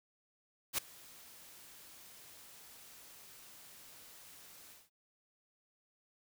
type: noise with ADSR envelope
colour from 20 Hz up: white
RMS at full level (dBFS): -32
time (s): 0.73-4.9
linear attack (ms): 51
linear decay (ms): 6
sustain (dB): -24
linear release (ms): 190
effects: none